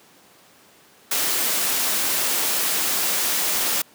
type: noise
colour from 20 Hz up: white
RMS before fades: -22 dBFS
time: 1.11-3.82 s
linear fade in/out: 5 ms
effects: pink hiss -52 dBFS RMS until 3.94 s + high-pass 200 Hz 12 dB/octave